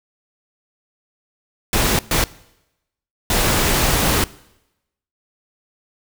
pink noise bursts at uneven times, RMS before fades -17 dBFS, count 3, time 1.73-1.99 / 2.11-2.24 / 3.3-4.24 s, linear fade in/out 2 ms, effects noise-tail reverb RT60 0.9 s tail -21 dB re dry

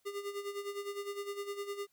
square tone with tremolo, 403.6 Hz, G#4, 49 cents flat, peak -36 dBFS, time 0.05-1.87 s, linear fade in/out 20 ms, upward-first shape sine, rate 9.8 Hz, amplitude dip 70%, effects white hiss -75 dBFS RMS until 1.92 s

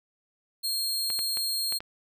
sawtooth tone, 4235 Hz, C8, 20 cents sharp, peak -24 dBFS, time 0.63-1.79 s, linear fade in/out 20 ms
clicks, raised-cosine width 0.3 ms, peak -22 dBFS, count 5, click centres 1.102 / 1.191 / 1.372 / 1.724 / 1.805 s
effects none

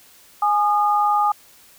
sine tone pair together, 831.9 / 1223 Hz, G#5 / D#6, +3 / -30 cents, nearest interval perfect fifth, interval 667 cents, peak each -17 / -19 dBFS, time 0.42-1.32 s, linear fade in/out 5 ms, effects white hiss -50 dBFS RMS until 1.78 s

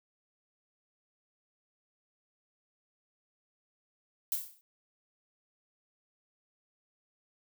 violet noise with exponential decay, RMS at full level -29 dBFS, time 4.32-4.61 s, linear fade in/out 0 ms, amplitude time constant 62 ms, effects none

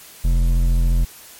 triangle tone with hard clipping, 42.82 Hz, F1, 33 cents flat, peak -15 dBFS, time 0.24-1.05 s, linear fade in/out 10 ms, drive 13 dB, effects white hiss -42 dBFS RMS until 1.39 s + MP3 64 kbps

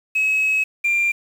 sine tone pair in turn, 2566 / 2383 Hz, E7 / D7, -47 / +25 cents, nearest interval minor second, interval 128 cents, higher first, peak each -14 dBFS, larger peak neither, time 0.15-0.64 / 0.84-1.12 s, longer first, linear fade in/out 10 ms, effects tanh soft clip ceiling -14 dBFS + 7-bit

